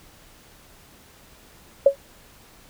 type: tone with exponential decay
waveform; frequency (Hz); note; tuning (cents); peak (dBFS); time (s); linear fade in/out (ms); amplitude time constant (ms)
sine; 554.4; C#5; 0; -6; 1.86-1.96; 5; 20
effects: pink hiss -51 dBFS RMS until 2.69 s